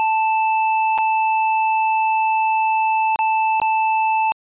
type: tone with dropouts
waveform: square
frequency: 880 Hz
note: A5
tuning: in tune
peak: -16 dBFS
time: 0-4.32 s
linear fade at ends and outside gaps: 0 ms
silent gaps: 0.978-0.985 / 3.159-3.19 / 3.6-3.617 s
effects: resampled to 8000 Hz